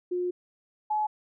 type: tone pair in turn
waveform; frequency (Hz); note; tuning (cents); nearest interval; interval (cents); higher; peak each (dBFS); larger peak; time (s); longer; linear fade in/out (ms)
sine; 358 / 851.5; F4 / G#5; +43 / +43; octave + minor third; 1500; second; -26 / -24; second; 0.11-0.31 / 0.9-1.07; first; 10
effects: none